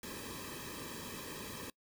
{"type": "noise with comb filter", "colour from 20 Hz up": "pink", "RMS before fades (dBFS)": -45, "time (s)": [0.03, 1.7], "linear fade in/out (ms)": 2, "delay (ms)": 1.4, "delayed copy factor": -0.85, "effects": ["noise-tail reverb RT60 0.1 s tail -24 dB re dry"]}